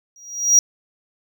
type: tone with exponential growth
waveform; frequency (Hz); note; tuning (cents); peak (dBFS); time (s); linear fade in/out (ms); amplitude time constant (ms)
triangle; 5740; F8; +47; -5; 0.16-0.59; 1; 93
effects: none